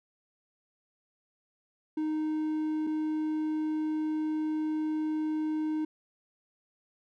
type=tone pair in turn; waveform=triangle; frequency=309.9 / 309.9 Hz; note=D#4 / D#4; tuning=-7 / -7 cents; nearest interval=unison; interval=0 cents; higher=neither; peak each=-26 dBFS; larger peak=neither; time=1.97-2.87 / 2.87-5.85 s; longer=second; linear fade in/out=5 ms; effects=none